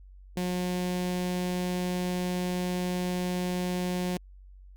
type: tone with notch filter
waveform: sawtooth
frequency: 180 Hz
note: F#3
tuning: 47 cents flat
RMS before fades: -30 dBFS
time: 0.37-4.17 s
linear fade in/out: 2 ms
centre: 1300 Hz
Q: 1.7
effects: added 47 Hz sine -47 dBFS peak until 4.76 s + Opus 48 kbps